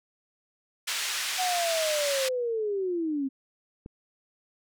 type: band-pass noise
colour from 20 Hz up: pink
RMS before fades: -31 dBFS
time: 0.87-2.29 s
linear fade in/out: 10 ms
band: 1900 to 8700 Hz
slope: 12 dB/octave
type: linear sweep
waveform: sine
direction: down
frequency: 747 to 261.5 Hz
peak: -26 dBFS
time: 1.38-3.29 s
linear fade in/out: 20 ms
type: click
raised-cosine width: 3 ms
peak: -28 dBFS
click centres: 3.861 s
effects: none